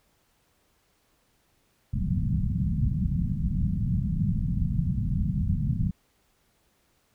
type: low-pass noise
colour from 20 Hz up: white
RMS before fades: -26 dBFS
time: 1.93-5.91 s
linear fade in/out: 5 ms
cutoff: 200 Hz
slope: 48 dB/octave
effects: pink hiss -68 dBFS RMS until 7.14 s